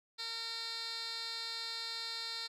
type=tone with band-pass filter; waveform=15% pulse; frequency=457.3 Hz; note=A#4; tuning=33 cents flat; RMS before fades=-41 dBFS; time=0.18-2.48 s; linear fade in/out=20 ms; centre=4000 Hz; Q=3.6; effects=none